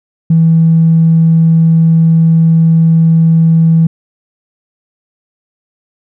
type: tone with tanh clipping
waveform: triangle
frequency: 163.4 Hz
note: E3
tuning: 15 cents flat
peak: -4 dBFS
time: 0.3-3.87 s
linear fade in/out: 5 ms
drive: 4 dB
effects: none